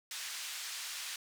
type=band-pass noise; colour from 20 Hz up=white; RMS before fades=-42 dBFS; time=0.11-1.16 s; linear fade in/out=2 ms; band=1500 to 6900 Hz; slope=12 dB/octave; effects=none